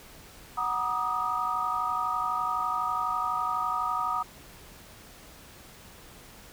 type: tone cluster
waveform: sine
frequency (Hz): 741 / 950 / 1200 / 1252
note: F#5 / A#5 / D6 / D#6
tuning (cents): +2 / +33 / +37 / +10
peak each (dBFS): -35 / -32 / -34 / -29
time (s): 0.57-4.23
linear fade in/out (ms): 10
effects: pink hiss -50 dBFS RMS until 6.52 s